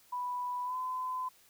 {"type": "tone with pitch glide", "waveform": "sine", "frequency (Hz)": [987.8, 1017.3], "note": ["B5", "C6"], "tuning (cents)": [0, -49], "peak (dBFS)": -33, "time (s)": [0.12, 1.29], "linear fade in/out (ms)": 10, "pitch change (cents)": 51, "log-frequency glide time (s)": [0.64, 0.76], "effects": ["white hiss -63 dBFS RMS until 1.49 s"]}